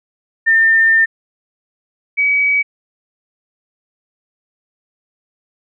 sine tone pair in turn, 1804 / 2273 Hz, A6 / C#7, +43 / +43 cents, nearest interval major third, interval 400 cents, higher second, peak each -8 / -11 dBFS, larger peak first, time 0.46-1.06 / 2.17-2.63 s, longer first, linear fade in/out 20 ms, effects none

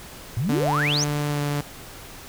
sine exponential sweep, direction up, 103.83 to 6570 Hz, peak -21 dBFS, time 0.37-1.04 s, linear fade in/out 0 ms
sawtooth tone with pitch glide, 147 to 145.14 Hz, D3 to D3, +2 to -20 cents, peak -19 dBFS, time 0.49-1.61 s, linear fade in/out 5 ms, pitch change -22 cents, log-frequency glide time 1.29-1.41 s
effects pink hiss -41 dBFS RMS until 2.28 s

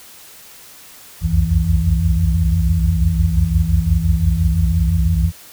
sine tone cluster, 61.5 / 67 / 83.6 / 89.5 / 164.5 Hz, B1 / C2 / E2 / F2 / E3, -7 / +42 / +25 / +43 / -3 cents, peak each -19 dBFS, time 1.21-5.32 s, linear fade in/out 50 ms, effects white hiss -41 dBFS RMS until 5.52 s

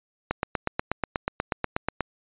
click train, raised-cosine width 0.5 ms, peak -9 dBFS, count 15, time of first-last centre 0.31-2.007 s, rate 8.25 Hz, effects resampled to 8000 Hz

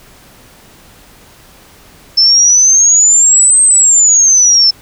sine exponential two-way sweep, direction up then down, 5274 to 8372 to 5274 Hz, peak -4 dBFS, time 2.17-4.71 s, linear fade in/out 10 ms, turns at 3.62 s, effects pink hiss -41 dBFS RMS until 4.81 s

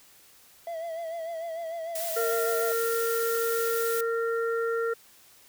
triangle tone with vibrato, 663 Hz, E5, 10 cents sharp, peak -30 dBFS, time 0.67-2.72 s, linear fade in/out 2 ms, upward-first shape sine, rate 6.7 Hz, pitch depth 54 cents each way
blue noise, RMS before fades -34 dBFS, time 1.95-4.01 s, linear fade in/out 5 ms
harmonic tone, 460 Hz, A#4, 23 cents flat, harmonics 1 / 3 / 4, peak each -26 / -32 / -41 dBFS, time 2.16-4.94 s, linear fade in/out 10 ms
effects white hiss -56 dBFS RMS until 5.48 s

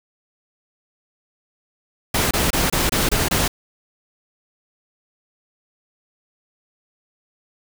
pink noise bursts, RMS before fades -19 dBFS, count 7, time 2.14-3.48 s, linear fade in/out 5 ms, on 170 ms, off 25 ms, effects none

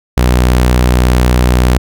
sawtooth tone, 61.74 Hz, B1, in tune, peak -3 dBFS, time 0.17-1.78 s, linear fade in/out 5 ms, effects none

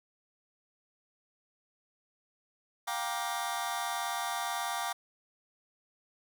sawtooth chord, G minor seventh, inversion third, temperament just, 705.6 / 784 / 940.8 / 1176 Hz, F5 / G5 / Bb5 / D6, +18 / 0 / +16 / +2 cents, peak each -34 dBFS, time 2.87-4.93 s, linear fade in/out 10 ms, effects none

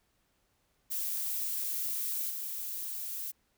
violet noise with level steps, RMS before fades -34 / -38 dBFS, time 0.9-3.32 s, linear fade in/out 20 ms, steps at 2.29 s, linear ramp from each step 20 ms, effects pink hiss -74 dBFS RMS until 3.57 s

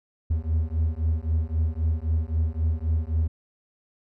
triangle beating tone pair, 77.9 / 81.7 Hz, D#2 / E2, +3 / -15 cents, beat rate 3.8 Hz, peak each -23 dBFS, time 0.3-3.28 s, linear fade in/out 10 ms, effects none

